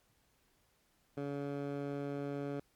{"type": "tone with band-pass filter", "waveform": "15% pulse", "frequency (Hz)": 141.9, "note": "C#3", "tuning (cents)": 41, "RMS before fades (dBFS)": -39, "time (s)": [1.17, 2.6], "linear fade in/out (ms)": 5, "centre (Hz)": 370, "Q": 0.56, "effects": ["pink hiss -73 dBFS RMS until 2.75 s", "MP3 96 kbps"]}